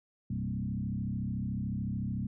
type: tone with frequency modulation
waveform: sine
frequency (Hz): 157.6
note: D#3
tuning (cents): +23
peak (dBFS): -31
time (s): 0.3-2.27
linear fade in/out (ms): 5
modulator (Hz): 33.7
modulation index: 2.3
effects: none